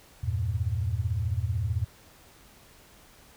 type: chord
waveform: sine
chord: E diminished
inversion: none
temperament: equal with one note detuned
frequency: 82.41 / 98 / 116.14 Hz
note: E2 / G2 / Bb2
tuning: 0 / 0 / -6 cents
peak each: -30 dBFS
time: 0.23-1.85 s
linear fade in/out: 10 ms
effects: pink hiss -55 dBFS RMS until 3.36 s